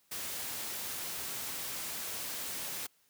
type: noise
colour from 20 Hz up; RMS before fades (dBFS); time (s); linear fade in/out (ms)
white; -39; 0.11-2.87; 10
effects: white hiss -70 dBFS RMS until 3.09 s + high-pass 60 Hz 12 dB/octave